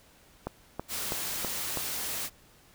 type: click train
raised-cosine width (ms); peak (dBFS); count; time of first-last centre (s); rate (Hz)
1; -18; 5; 0.47-1.773; 3.07
type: noise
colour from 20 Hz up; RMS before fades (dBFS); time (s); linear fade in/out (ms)
white; -34; 0.88-2.3; 50
effects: pink hiss -59 dBFS RMS until 2.74 s